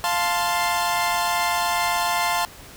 sawtooth chord, F major, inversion none, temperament equal, 698.5 / 880 / 1046.5 Hz, F5 / A5 / C6, 0 / 0 / 0 cents, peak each -21 dBFS, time 0.04-2.45 s, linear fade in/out 0 ms, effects pink hiss -43 dBFS RMS until 2.76 s

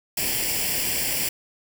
white noise with comb filter, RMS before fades -25 dBFS, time 0.17-1.29 s, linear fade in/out 5 ms, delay 0.39 ms, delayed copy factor +0.75, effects none

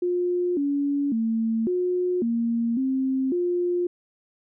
sine tone with pitch steps, 355.6 / 283.8 / 225.1 / 360.6 / 232.3 / 264.1 / 353.3 Hz, F4 / C#4 / A3 / F#4 / A#3 / C4 / F4, +31 / +41 / +40 / -45 / -6 / +16 / +20 cents, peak -21 dBFS, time 0.02-3.87 s, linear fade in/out 5 ms, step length 550 ms, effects none

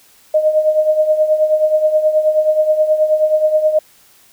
sine tone with tremolo, 618 Hz, D#5, 12 cents flat, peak -7 dBFS, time 0.34-3.79 s, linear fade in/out 5 ms, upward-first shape triangle, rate 9.4 Hz, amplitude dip 75%, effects white hiss -49 dBFS RMS until 4.32 s

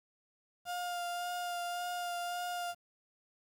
35% pulse tone with vibrato, 705 Hz, F5, 16 cents sharp, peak -34 dBFS, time 0.65-2.75 s, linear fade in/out 50 ms, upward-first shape sine, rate 1.8 Hz, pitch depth 16 cents each way, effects 10-bit

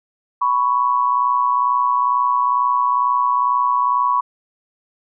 sine tone pair together, 990 / 1112.2 Hz, B5 / C#6, +4 / +5 cents, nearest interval major second, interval 201 cents, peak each -17 dBFS, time 0.41-4.21 s, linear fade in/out 10 ms, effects none

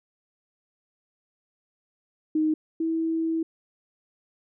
sine tone pair in turn, 311.1 / 325.3 Hz, D#4 / E4, 0 / -23 cents, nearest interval minor second, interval 77 cents, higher second, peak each -20 / -23 dBFS, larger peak first, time 2.35-2.54 / 2.8-3.43 s, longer second, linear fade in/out 5 ms, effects none

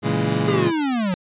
25% pulse chord, A# half-diminished seventh, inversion none, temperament equal with one note detuned, 115.6 / 138.59 / 164.81 / 207.7 Hz, A#2 / C#3 / E3 / G#3, -14 / 0 / 0 / 0 cents, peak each -21 dBFS, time 0.02-0.72 s, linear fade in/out 50 ms
square linear sweep, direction down, 415.3 to 174.61 Hz, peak -20 dBFS, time 0.48-1.14 s, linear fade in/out 0 ms
effects resampled to 8000 Hz

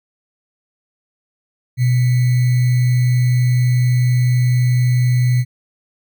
sine tone with sample-and-hold, 124.2 Hz, B2, 10 cents sharp, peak -11 dBFS, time 1.77-5.45 s, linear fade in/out 50 ms, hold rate 2100 Hz, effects none

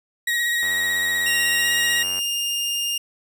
35% pulse tone with vibrato, 1897 Hz, A#6, 30 cents sharp, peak -18 dBFS, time 0.27-2.03 s, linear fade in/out 5 ms, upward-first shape sine, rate 16 Hz, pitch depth 19 cents each way
click train, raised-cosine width 0.5 ms, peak -22 dBFS, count 145, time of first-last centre 0.63-2.19 s, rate 92.3 Hz
sawtooth tone with pitch glide, 2782 to 2814 Hz, F7 to F7, -7 to +12 cents, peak -19 dBFS, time 1.26-2.98 s, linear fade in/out 5 ms, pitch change +19 cents, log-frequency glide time 1.58-1.7 s
effects none

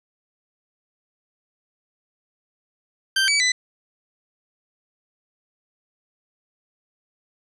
20% pulse tone with pitch steps, 1564 / 2288 / 1999 Hz, G6 / D7 / B6, -4 / -46 / +20 cents, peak -12 dBFS, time 3.16-3.52 s, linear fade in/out 5 ms, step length 120 ms, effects resampled to 24000 Hz + 9-bit

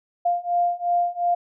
sine beating tone pair, 698.5 / 701.3 Hz, F5 / F5, 0 / +7 cents, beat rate 2.8 Hz, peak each -23 / -22 dBFS, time 0.25-1.35 s, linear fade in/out 10 ms, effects none

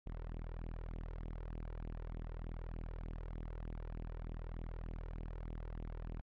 sawtooth tone with flanger, 40.5 Hz, E1, 30 cents flat, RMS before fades -44 dBFS, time 0.06-6.21 s, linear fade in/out 0 ms, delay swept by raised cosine 0.3 to 2.2 ms, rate 3.3 Hz, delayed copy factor +0.7, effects low-pass 2000 Hz 12 dB/octave + MP3 48 kbps

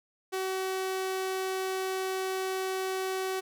sawtooth tone, 378.2 Hz, F#4, 38 cents sharp, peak -26 dBFS, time 0.32-3.41 s, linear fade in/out 20 ms, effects none

